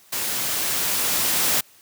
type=noise with level ramp; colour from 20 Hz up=white; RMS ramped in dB=-26 to -20 dBFS; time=0.12-1.61 s; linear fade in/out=10 ms; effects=white hiss -53 dBFS RMS until 1.81 s + high-pass 80 Hz 12 dB/octave